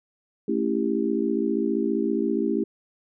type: chord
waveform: sine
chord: A dominant seventh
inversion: none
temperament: just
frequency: 220 / 275 / 330 / 396 Hz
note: A3 / C#4 / E4 / G4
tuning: 0 / -14 / +2 / +18 cents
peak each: -27 dBFS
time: 0.48-2.64 s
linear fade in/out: 5 ms
effects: none